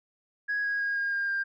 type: tone with pitch steps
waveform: sine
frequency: 1661.2 / 1647.8 / 1634.5 / 1621.4 / 1608.3 / 1595.4 Hz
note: G#6 / G#6 / G#6 / G#6 / G6 / G6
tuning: 0 / -14 / -28 / -42 / +44 / +30 cents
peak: -25 dBFS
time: 0.48-1.44 s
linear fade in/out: 20 ms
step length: 160 ms
effects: tanh soft clip ceiling -23 dBFS